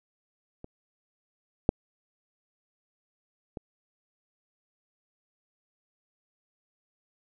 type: clicks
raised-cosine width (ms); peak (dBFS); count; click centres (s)
2; -28 / -6 / -23; 3; 0.644 / 1.691 / 3.572
effects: none